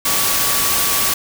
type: tone in noise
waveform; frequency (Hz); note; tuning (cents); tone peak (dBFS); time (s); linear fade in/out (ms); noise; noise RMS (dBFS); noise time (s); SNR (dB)
sine; 1137; C#6; +44; -27; 0.05-1.14; 5; white; -17; 0.05-1.14; -13
effects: none